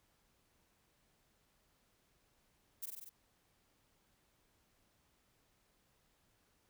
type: noise with echo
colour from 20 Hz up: violet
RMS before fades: -42 dBFS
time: 2.82-2.86 s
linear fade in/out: 10 ms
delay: 47 ms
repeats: 5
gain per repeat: -2 dB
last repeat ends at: 3.095 s
effects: pink hiss -75 dBFS RMS until 6.69 s